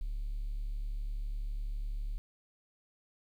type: tone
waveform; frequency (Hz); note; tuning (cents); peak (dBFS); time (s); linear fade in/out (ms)
triangle; 36; D1; -34; -30; 0.01-2.18; 0
effects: tanh soft clip ceiling -30 dBFS + 11-bit